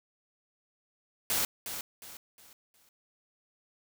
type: noise with echo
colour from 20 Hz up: white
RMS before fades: -29 dBFS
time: 1.3-1.45 s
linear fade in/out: 2 ms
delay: 360 ms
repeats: 4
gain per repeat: -9 dB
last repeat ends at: 2.89 s
effects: none